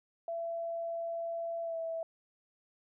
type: tone with pitch glide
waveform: sine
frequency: 671 to 657.2 Hz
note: E5 to E5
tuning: +31 to -5 cents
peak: -34 dBFS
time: 0.28-2.03 s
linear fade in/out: 2 ms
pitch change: -36 cents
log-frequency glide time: 1.63-1.77 s
effects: none